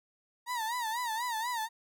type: tone with vibrato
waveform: 35% pulse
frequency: 932.3 Hz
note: A#5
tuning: in tune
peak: -30 dBFS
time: 0.46-1.69 s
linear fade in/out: 50 ms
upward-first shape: sine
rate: 4.1 Hz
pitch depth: 120 cents each way
effects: none